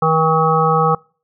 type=harmonic tone; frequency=159.9 Hz; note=D#3; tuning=48 cents sharp; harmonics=1 / 3 / 5 / 7 / 8; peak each=-18 / -18 / -18 / -18 / -18 dBFS; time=0.02-0.95 s; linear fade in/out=5 ms; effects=noise-tail reverb RT60 0.4 s tail -26 dB re dry